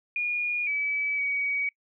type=tone with pitch steps; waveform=sine; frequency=2436 / 2292 / 2261 Hz; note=D#7 / D7 / C#7; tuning=-37 / -43 / +34 cents; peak=-25 dBFS; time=0.16-1.69 s; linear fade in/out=2 ms; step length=510 ms; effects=noise-tail reverb RT60 0.1 s tail -24 dB re dry